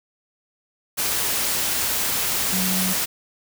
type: tone in noise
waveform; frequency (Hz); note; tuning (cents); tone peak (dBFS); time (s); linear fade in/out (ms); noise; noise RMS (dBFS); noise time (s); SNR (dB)
sine; 186.3; F#3; +12; -24; 2.52-2.94; 20; white; -23; 0.97-3.06; -4
effects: none

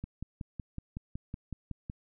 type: click train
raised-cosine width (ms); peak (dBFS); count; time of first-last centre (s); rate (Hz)
5; -25; 11; 0.04-1.899; 5.38
effects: none

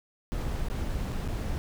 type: noise with dropouts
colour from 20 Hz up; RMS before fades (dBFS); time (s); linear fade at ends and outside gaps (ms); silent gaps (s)
brown; -31; 0.32-1.58; 0; 0.685-0.7 / 1.121-1.125 / 1.276-1.285
effects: none

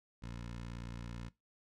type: tone with notch filter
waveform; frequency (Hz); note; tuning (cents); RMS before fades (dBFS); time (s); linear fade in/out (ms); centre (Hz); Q
15% pulse; 58.4; A#1; +4; -45; 0.22-1.29; 10; 640; 1.9
effects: noise-tail reverb RT60 0.2 s tail -19 dB re dry + low-pass 7000 Hz 12 dB/octave

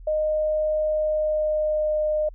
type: tone with pitch glide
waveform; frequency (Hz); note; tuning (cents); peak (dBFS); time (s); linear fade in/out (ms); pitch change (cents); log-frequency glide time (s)
sine; 616 to 611; D#5 to D#5; -17 to -32; -20; 0.07-2.29; 5; -15; 0.91-2.02
effects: added 41 Hz sine -39 dBFS peak until 2.34 s

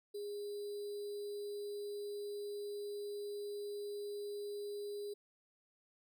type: tone with sample-and-hold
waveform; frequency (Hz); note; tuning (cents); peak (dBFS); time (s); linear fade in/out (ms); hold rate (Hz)
sine; 410; G#4; -22; -40; 0.14-5.14; 10; 4410
effects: none

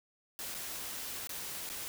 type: noise with dropouts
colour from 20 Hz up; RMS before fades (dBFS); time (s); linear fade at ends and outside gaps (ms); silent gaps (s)
white; -41; 0.39-1.88; 0; 0.543-0.548 / 1.272-1.293 / 1.691-1.699
effects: none

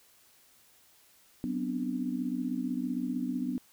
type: tone cluster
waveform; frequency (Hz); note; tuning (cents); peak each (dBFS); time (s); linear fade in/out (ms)
sine; 187.3 / 248.8 / 264.4 / 295.1; F#3 / B3 / C4 / D4; +21 / +13 / +18 / +8; -38 / -32 / -39 / -37; 1.44-3.58; 0
effects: white hiss -62 dBFS RMS until 3.72 s

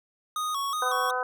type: tone with vibrato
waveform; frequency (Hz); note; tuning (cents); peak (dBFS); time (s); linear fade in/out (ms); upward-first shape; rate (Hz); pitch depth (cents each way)
square; 1174.7; D6; 0; -28; 0.36-1.11; 2; square; 2.7; 96
type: harmonic tone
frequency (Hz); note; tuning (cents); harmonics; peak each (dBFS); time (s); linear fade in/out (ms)
252.2; B3; +36; 2 / 3 / 4 / 5 / 6; -32 / -32 / -32 / -32 / -32; 0.82-1.23; 2
effects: none

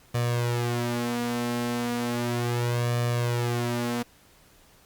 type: tone with flanger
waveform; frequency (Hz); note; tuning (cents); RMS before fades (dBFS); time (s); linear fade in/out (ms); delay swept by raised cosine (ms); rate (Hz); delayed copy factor
sawtooth; 120; B2; -49; -27; 0.14-4.03; 10; 1.7 to 4.6; 0.35; +0.75
effects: pink hiss -57 dBFS RMS until 4.85 s + Opus 48 kbps

